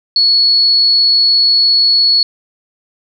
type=tone; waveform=sine; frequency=4383 Hz; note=C#8; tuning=20 cents flat; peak=-7 dBFS; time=0.16-2.23 s; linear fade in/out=2 ms; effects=none